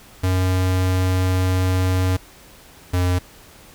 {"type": "tone pair in turn", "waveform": "square", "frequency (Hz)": [92.5, 90.07], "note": ["F#2", "F#2"], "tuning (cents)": [0, -46], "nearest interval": "unison", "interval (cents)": 46, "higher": "first", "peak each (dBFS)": -17, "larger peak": "neither", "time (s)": [[0.23, 2.17], [2.93, 3.19]], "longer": "first", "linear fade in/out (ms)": 10, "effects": ["pink hiss -46 dBFS RMS until 3.74 s"]}